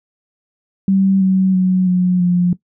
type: tone with pitch steps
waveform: sine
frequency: 193.1 / 189.02 / 185.02 / 181.11 / 177.28 Hz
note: G3 / F#3 / F#3 / F#3 / F3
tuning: -26 / +37 / 0 / -37 / +26 cents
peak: -10 dBFS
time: 0.88-2.53 s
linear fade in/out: 2 ms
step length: 330 ms
effects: noise-tail reverb RT60 0.1 s tail -17 dB re dry